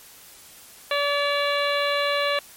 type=harmonic tone with a mistuned harmonic; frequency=574 Hz; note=D5; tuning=40 cents flat; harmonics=1 / 2 / 3 / 4 / 5 / 6 / 7; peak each=-24 / -27 / -29 / -30 / -31 / -32 / -32 dBFS; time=0.91-2.39 s; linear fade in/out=2 ms; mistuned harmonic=5; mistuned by=-44 cents; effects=white hiss -47 dBFS RMS until 2.56 s + MP3 64 kbps